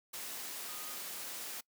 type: tone in noise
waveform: sine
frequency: 1238 Hz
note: D#6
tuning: 9 cents flat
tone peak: -53 dBFS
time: 0.68-0.96 s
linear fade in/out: 10 ms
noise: white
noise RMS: -43 dBFS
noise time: 0.13-1.61 s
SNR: -13 dB
effects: noise-tail reverb RT60 0.1 s tail -23 dB re dry + high-pass 200 Hz 12 dB/octave